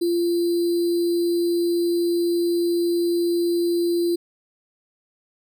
sine tone with sample-and-hold, 344.1 Hz, F4, 26 cents flat, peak -18 dBFS, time 0.01-4.16 s, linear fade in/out 10 ms, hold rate 4410 Hz, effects none

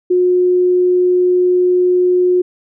sine tone, 361.2 Hz, F#4, 42 cents flat, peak -9 dBFS, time 0.1-2.42 s, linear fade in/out 10 ms, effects none

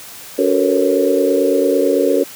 sine tone cluster, 283.4 / 373 / 447.8 / 476.7 / 551 Hz, C#4 / F#4 / A4 / A#4 / C#5, +38 / +14 / +30 / +39 / -11 cents, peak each -18 dBFS, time 0.38-2.24 s, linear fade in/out 10 ms, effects white hiss -35 dBFS RMS until 2.35 s + high-pass 80 Hz 12 dB/octave

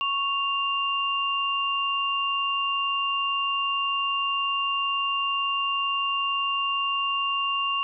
sine tone pair together, 1108.7 / 2791 Hz, C#6 / F7, 0 / -2 cents, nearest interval octave + major third, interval 1598 cents, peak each -26 dBFS, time 0.01-7.83 s, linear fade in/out 0 ms, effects none

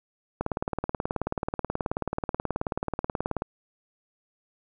click train, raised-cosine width 1 ms, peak -13 dBFS, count 57, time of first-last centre 0.41-3.421 s, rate 18.6 Hz, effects none

